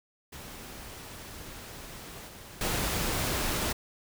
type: noise with level steps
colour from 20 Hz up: pink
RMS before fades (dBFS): -44 / -47 / -30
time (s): 0.32-3.73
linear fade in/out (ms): 10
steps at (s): 2.28 / 2.61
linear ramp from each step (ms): 2
effects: none